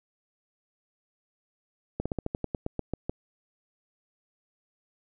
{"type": "slowing click train", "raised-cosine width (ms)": 2, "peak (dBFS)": -16, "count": 12, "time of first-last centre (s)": [2, 3.095], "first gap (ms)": 56, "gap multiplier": 1.11, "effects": []}